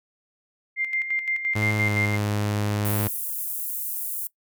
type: tone with tremolo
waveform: sine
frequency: 2101 Hz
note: C7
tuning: 7 cents sharp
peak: -22 dBFS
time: 0.76-2.18 s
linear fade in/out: 50 ms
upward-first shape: square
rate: 5.8 Hz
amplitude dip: 60%
type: tone with pitch glide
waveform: sawtooth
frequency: 106.3 to 103.93 Hz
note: G#2 to G#2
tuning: +41 to +2 cents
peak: -19 dBFS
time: 1.55-3.08 s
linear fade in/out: 10 ms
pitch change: -39 cents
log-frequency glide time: 1.76-1.91 s
type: high-pass noise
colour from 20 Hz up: pink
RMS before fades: -30 dBFS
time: 2.85-4.27 s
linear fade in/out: 2 ms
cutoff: 11000 Hz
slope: 24 dB/octave
effects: noise-tail reverb RT60 0.1 s tail -20 dB re dry